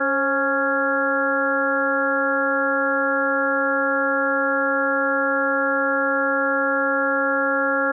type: harmonic tone with a mistuned harmonic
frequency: 277.2 Hz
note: C#4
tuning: in tune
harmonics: 1 / 2 / 3 / 4 / 5 / 6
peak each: -27 / -23 / -31 / -31 / -22 / -25 dBFS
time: 0-7.92 s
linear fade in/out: 10 ms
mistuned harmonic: 2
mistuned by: -52 cents
effects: none